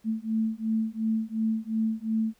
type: beating tone pair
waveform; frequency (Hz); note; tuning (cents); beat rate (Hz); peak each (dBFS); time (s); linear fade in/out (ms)
sine; 220 / 222.8; A3 / A3; 0 / +22; 2.8; -28; 0.04-2.34; 50
effects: pink hiss -65 dBFS RMS until 2.39 s